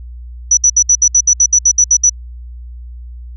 sine tone bursts, 5920 Hz, F#8, in tune, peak -5 dBFS, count 13, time 0.51-2.096 s, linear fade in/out 5 ms, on 62 ms, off 65 ms, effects added 60 Hz sine -27 dBFS peak until 3.36 s

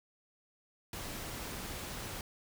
pink noise, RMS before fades -42 dBFS, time 0.93-2.21 s, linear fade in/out 2 ms, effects none

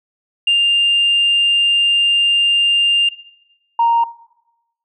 sine tone pair in turn, 2800 / 930.9 Hz, F7 / A#5, +4 / -3 cents, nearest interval octave + perfect fifth, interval 1907 cents, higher first, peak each -9 dBFS, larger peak neither, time 0.47-3.09 / 3.79-4.04 s, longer first, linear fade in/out 5 ms, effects noise-tail reverb RT60 0.9 s tail -18 dB re dry + tanh soft clip ceiling -7 dBFS

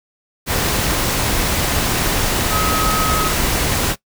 sine tone in noise, 1272 Hz, D#6, 38 cents sharp, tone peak -19 dBFS, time 2.49-3.32 s, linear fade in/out 50 ms, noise pink, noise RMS -18 dBFS, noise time 0.46-3.96 s, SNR -4 dB, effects noise-tail reverb RT60 0.1 s tail -19 dB re dry

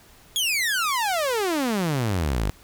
sawtooth exponential sweep, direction down, 3400 to 46.59 Hz, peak -18 dBFS, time 0.36-2.5 s, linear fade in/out 0 ms, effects pink hiss -52 dBFS RMS until 2.63 s

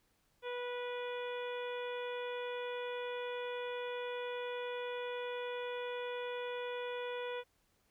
harmonic tone, 490 Hz, B4, 14 cents flat, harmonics 1 / 2 / 3 / 4 / 5 / 6 / 7, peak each -39 / -46 / -49 / -52 / -50 / -57 / -52 dBFS, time 0.42-7.44 s, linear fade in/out 50 ms, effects pink hiss -75 dBFS RMS until 7.9 s

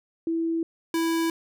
sine / square tone pair in turn, 329.6 / 329.6 Hz, E4 / E4, 0 / 0 cents, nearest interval unison, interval 0 cents, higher neither, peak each -23 dBFS, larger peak neither, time 0.27-0.63 / 0.94-1.3 s, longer neither, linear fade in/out 2 ms, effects none

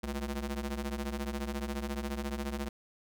sawtooth ring-modulated tone, 140.1 Hz, C#3, 19 cents sharp, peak -27 dBFS, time 0.03-2.69 s, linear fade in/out 10 ms, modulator 77.2 Hz, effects none

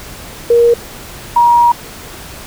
sine tone pair in turn, 471.7 / 951.1 Hz, A#4 / A#5, +20 / +35 cents, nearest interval octave, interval 1215 cents, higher second, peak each -5 dBFS, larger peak neither, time 0.5-0.74 / 1.36-1.72 s, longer second, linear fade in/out 5 ms, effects pink hiss -31 dBFS RMS until 2.46 s

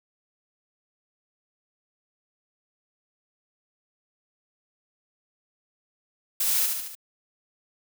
blue noise with echo, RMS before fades -25 dBFS, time 6.4-6.66 s, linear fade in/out 5 ms, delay 73 ms, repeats 4, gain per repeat -4 dB, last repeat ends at 6.952 s, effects none

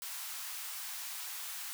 white high-pass noise, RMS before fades -42 dBFS, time 0.02-1.73 s, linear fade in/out 0 ms, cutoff 820 Hz, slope 24 dB/octave, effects none

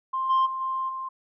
sine tone with level steps, 1052 Hz, C6, 9 cents sharp, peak -24 / -16 / -28 / -25 / -30 dBFS, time 0.13-1.09 s, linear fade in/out 10 ms, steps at 0.29 / 0.45 / 0.6 / 0.88 s, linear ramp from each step 20 ms, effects tanh soft clip ceiling -17 dBFS

